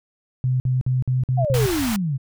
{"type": "tone bursts", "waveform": "sine", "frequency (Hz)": 128, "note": "C3", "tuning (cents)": -38, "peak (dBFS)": -17, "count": 6, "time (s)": [0.44, 1.66], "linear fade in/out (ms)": 0, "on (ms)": 160, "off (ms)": 52}
{"type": "exponential sweep", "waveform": "sine", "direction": "down", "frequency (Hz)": [740, 125.6], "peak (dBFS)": -20, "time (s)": [1.37, 2.18], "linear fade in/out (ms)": 20}
{"type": "band-stop noise", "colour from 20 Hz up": "pink", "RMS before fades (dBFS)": -28, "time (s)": [1.54, 1.96], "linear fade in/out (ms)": 0, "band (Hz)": [120, 680], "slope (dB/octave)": 48}
{"effects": []}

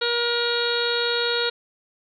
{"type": "harmonic tone", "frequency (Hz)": 475, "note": "A#4", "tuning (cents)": 33, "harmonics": [1, 2, 3, 4, 5, 6, 7, 8, 9], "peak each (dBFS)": [-25, -34, -27, -36, -36, -35, -33, -28, -29], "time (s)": [0.01, 1.5], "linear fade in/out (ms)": 10, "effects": []}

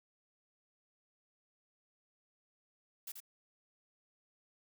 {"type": "noise with echo", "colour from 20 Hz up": "blue", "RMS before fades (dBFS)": -44, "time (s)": [3.07, 3.12], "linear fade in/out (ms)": 5, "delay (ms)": 83, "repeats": 1, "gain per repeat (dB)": -5, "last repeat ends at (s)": 3.203, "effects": []}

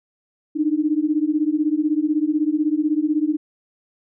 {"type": "beating tone pair", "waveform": "sine", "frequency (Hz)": [296.9, 312.9], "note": ["D4", "D#4"], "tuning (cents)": [19, 10], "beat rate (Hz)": 16, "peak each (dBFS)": -20, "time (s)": [0.55, 3.37], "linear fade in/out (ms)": 20, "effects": []}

